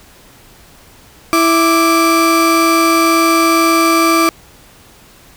35% pulse tone pair together, 329.6 / 1174.6 Hz, E4 / D6, 0 / 0 cents, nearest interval octave + minor seventh, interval 2200 cents, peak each -10 dBFS, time 1.33-4.29 s, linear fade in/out 0 ms, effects pink hiss -43 dBFS RMS until 5.36 s

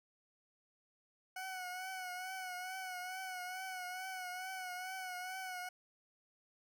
20% pulse tone with vibrato, 740 Hz, F#5, in tune, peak -37 dBFS, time 1.36-5.69 s, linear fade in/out 5 ms, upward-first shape triangle, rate 2.3 Hz, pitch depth 53 cents each way, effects none

